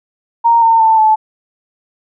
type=tone with pitch steps; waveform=sine; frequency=930 / 909.3 / 889 / 869.2 Hz; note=A#5 / A#5 / A5 / A5; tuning=-4 / -43 / +18 / -21 cents; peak=-6 dBFS; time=0.44-1.16 s; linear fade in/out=20 ms; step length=180 ms; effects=none